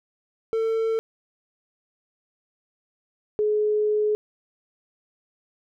triangle / sine tone pair in turn, 448.4 / 423.2 Hz, A4 / G#4, +33 / +33 cents, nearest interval minor second, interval 100 cents, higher first, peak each -19 dBFS, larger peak neither, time 0.53-0.99 / 3.39-4.15 s, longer second, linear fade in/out 0 ms, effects none

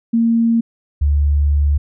sine tone pair in turn, 230.1 / 72.48 Hz, A#3 / D2, -22 / -22 cents, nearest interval octave + minor sixth, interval 2000 cents, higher first, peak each -11 dBFS, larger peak neither, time 0.13-0.61 / 1.01-1.78 s, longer second, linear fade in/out 10 ms, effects none

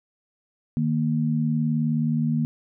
sine tone pair together, 153.92 / 233.1 Hz, D#3 / A#3, -18 / 0 cents, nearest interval perfect fifth, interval 718 cents, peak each -23 dBFS, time 0.77-2.45 s, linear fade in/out 0 ms, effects none

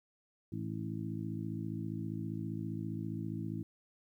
harmonic tone with a mistuned harmonic, 55 Hz, A1, in tune, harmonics 2 / 3 / 4 / 5 / 6, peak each -41 / -41 / -43 / -46 / -44 dBFS, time 0.52-3.63 s, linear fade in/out 5 ms, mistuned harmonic 6, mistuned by -23 cents, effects 12-bit

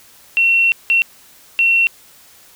sine tone bursts at uneven times, 2720 Hz, F7, 46 cents flat, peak -10 dBFS, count 3, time 0.37-0.72 / 0.9-1.02 / 1.59-1.87 s, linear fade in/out 0 ms, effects white hiss -46 dBFS RMS until 2.55 s

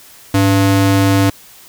square ring-modulated tone, 196 Hz, G3, in tune, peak -7 dBFS, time 0.34-1.3 s, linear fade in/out 5 ms, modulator 92 Hz, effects white hiss -41 dBFS RMS until 1.68 s

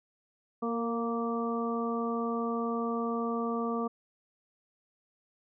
harmonic tone with a mistuned harmonic, 233.1 Hz, A#3, in tune, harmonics 1 / 2 / 3 / 4 / 5, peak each -32 / -34 / -39 / -44 / -36 dBFS, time 0.62-3.88 s, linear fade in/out 10 ms, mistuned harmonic 2, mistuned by -19 cents, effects none

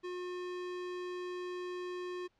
square tone, 360 Hz, F#4, 47 cents flat, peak -39 dBFS, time 0.03-2.28 s, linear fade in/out 20 ms, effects pink hiss -75 dBFS RMS until 2.39 s + low-pass 4000 Hz 12 dB/octave

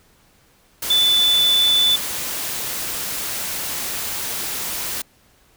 sine tone in noise, 3495 Hz, A7, 12 cents flat, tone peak -13 dBFS, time 0.9-1.96 s, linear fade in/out 5 ms, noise white, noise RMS -26 dBFS, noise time 0.82-5.02 s, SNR +10 dB, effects pink hiss -56 dBFS RMS until 5.56 s

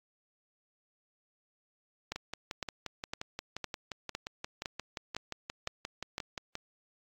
two click trains, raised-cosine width 0.2 ms, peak -20 / -18 dBFS, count 26 / 9, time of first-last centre 2.16-6.554 / 2.12-6.181 s, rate 5.69 / 1.97 Hz, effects AAC 48 kbps

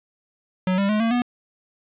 square tone with pitch steps, 185 / 198.28 / 212.5 / 227.8 / 244.1 Hz, F#3 / G3 / G#3 / A#3 / B3, 0 / +20 / +40 / -40 / -20 cents, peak -19 dBFS, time 0.67-1.22 s, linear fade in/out 2 ms, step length 110 ms, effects resampled to 8000 Hz + 8-bit

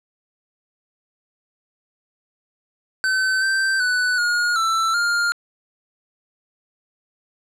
square tone with pitch steps, 1530 / 1559 / 1489 / 1433 / 1331 / 1406 Hz, G6 / G6 / F#6 / F6 / E6 / F6, -42 / -10 / +11 / +44 / +16 / +11 cents, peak -18 dBFS, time 3.04-5.32 s, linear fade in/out 0 ms, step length 380 ms, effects low-pass 8000 Hz 12 dB/octave

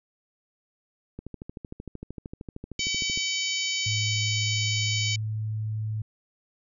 click train, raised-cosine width 3 ms, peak -24 dBFS, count 27, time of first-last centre 1.19-3.175 s, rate 13.1 Hz
harmonic tone, 761 Hz, F#5, 48 cents sharp, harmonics 3 / 4 / 5 / 6 / 7 / 8 / 9, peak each -31 / -31 / -37 / -34 / -36 / -39 / -34 dBFS, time 2.79-5.16 s, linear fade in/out 5 ms
sine tone, 108.4 Hz, A2, 25 cents flat, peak -27 dBFS, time 3.86-6.02 s, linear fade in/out 5 ms
effects none

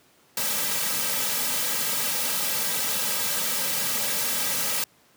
white noise with comb filter, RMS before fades -26 dBFS, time 0.37-4.84 s, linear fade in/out 2 ms, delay 2.8 ms, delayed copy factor -0.95, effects pink hiss -59 dBFS RMS until 5.16 s + high-pass 150 Hz 12 dB/octave

